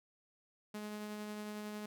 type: tone with tremolo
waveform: sawtooth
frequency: 210.4 Hz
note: G#3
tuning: 23 cents sharp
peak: -37 dBFS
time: 0.74-1.86 s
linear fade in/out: 5 ms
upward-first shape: triangle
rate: 11 Hz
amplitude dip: 25%
effects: none